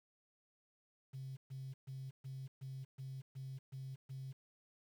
triangle tone bursts, 133.1 Hz, C3, 30 cents sharp, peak -40 dBFS, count 9, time 1.13-4.33 s, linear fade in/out 20 ms, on 240 ms, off 130 ms, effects tanh soft clip ceiling -41 dBFS + 11-bit

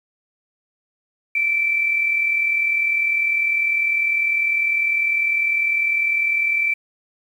sine tone pair together, 2295 / 2335 Hz, D7 / D7, -40 / -11 cents, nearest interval unison, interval 29 cents, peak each -27 / -17 dBFS, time 1.35-6.74 s, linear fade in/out 5 ms, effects 8-bit

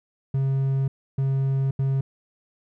triangle tone bursts at uneven times, 135.2 Hz, C#3, 43 cents flat, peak -18 dBFS, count 3, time 0.34-0.88 / 1.18-1.71 / 1.79-2.01 s, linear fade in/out 5 ms, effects none

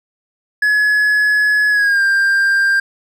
triangle tone with pitch glide, 1695 to 1590.7 Hz, G#6 to G6, +35 to +25 cents, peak -9 dBFS, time 0.62-2.8 s, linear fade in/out 5 ms, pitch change -110 cents, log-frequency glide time 1.7-2.02 s, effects none

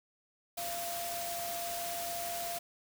sine tone in noise, 690 Hz, F5, 21 cents flat, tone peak -38 dBFS, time 0.57-2.59 s, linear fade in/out 10 ms, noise white, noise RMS -40 dBFS, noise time 0.57-2.59 s, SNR -1 dB, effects none

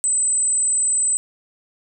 sine tone, 8080 Hz, B8, 39 cents sharp, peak -16 dBFS, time 0.04-1.17 s, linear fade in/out 0 ms, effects none

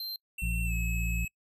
square tone, 4142 Hz, C8, 18 cents flat, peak -35 dBFS, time 0-0.16 s, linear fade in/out 2 ms
square tone with pitch glide, 2707 to 2574 Hz, E7 to E7, +45 to -42 cents, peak -36 dBFS, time 0.38-1.28 s, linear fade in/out 5 ms, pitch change -87 cents, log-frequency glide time 0.65-0.73 s
harmonic tone, 56.9 Hz, A#1, 41 cents flat, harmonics 1 / 2 / 3, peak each -29 / -37 / -37 dBFS, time 0.42-1.25 s, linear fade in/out 5 ms
effects noise-tail reverb RT60 0.1 s tail -26 dB re dry

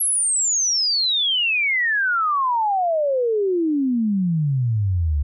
sine exponential sweep, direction down, 11400 to 69 Hz, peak -17 dBFS, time 0-5.23 s, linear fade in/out 10 ms, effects none

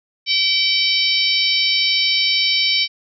harmonic tone, 767 Hz, G5, 38 cents flat, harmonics 3 / 4 / 5 / 6 / 7, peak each -21 / -21 / -21 / -21 / -21 dBFS, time 0.26-2.88 s, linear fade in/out 50 ms, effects none

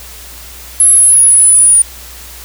sine linear sweep, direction down, 11010 to 9520 Hz, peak -3 dBFS, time 0.8-1.82 s, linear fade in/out 2 ms, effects added 60 Hz sine -34 dBFS peak until 2.44 s + white hiss -32 dBFS RMS until 2.44 s

